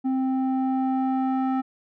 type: tone with low-pass filter sweep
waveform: square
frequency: 262.3 Hz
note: C4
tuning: 4 cents sharp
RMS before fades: -24 dBFS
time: 0.04-1.62 s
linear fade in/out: 20 ms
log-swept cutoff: 550 to 1100 Hz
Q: 1.8
effects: none